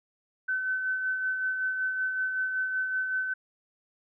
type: tone with tremolo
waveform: sine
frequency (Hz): 1521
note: F#6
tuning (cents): +47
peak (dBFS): -25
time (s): 0.48-3.34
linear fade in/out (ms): 10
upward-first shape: sine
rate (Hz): 5.3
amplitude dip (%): 40
effects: none